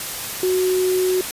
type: tone in noise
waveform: sine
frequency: 369.7 Hz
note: F#4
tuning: 1 cent flat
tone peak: -16 dBFS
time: 0.43-1.21 s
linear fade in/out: 2 ms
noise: white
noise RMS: -28 dBFS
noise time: 0-1.31 s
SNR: +9 dB
effects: resampled to 32000 Hz